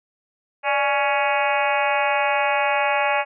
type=harmonic tone with a mistuned harmonic; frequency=278.8 Hz; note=C#4; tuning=10 cents sharp; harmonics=2 / 3 / 4 / 5 / 6 / 7 / 8 / 9 / 10; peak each=-24 / -22 / -28 / -30 / -29 / -31 / -28 / -27 / -33 dBFS; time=0.63-3.25 s; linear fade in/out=50 ms; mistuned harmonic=2; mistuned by=+88 cents; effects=none